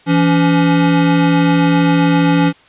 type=tone pair together; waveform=square; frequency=168.4 / 283.2 Hz; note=E3 / C#4; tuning=+37 / +37 cents; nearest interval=major sixth; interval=900 cents; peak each=-13 dBFS; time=0.06-2.53 s; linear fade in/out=50 ms; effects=white hiss -47 dBFS RMS until 2.68 s + resampled to 8000 Hz